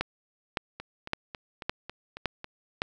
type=two click trains; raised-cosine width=0.3 ms; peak=-11 / -22 dBFS; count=6 / 7; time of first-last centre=0.01-2.819 / 0.8-2.444 s; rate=1.78 / 3.65 Hz; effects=none